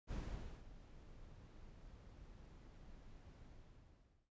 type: noise with ADSR envelope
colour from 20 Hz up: brown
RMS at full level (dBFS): -43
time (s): 0.07-4.3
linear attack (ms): 50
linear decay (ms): 510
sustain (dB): -15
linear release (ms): 860
effects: resampled to 16000 Hz